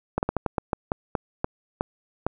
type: slowing click train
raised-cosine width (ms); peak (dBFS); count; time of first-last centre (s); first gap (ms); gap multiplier
1; -9; 12; 0.18-2.266; 49; 1.25
effects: none